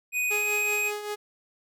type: tone with pitch glide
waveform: square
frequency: 2489 to 2506 Hz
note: D#7 to D#7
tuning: 0 to +12 cents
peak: -25 dBFS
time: 0.12-0.92 s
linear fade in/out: 50 ms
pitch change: +12 cents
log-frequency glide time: 0.31-0.48 s
type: tone with tremolo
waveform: sawtooth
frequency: 417.1 Hz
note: G#4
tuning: 7 cents sharp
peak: -25 dBFS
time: 0.3-1.16 s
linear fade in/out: 20 ms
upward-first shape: triangle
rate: 5.2 Hz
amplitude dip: 60%
effects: none